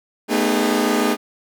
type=tone cluster; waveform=sawtooth; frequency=219.8 / 246.8 / 304.9 / 406.7 Hz; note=A3 / B3 / D#4 / G#4; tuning=-2 / -1 / -35 / -36 cents; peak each=-18 dBFS; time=0.28-1.17 s; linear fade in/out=50 ms; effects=none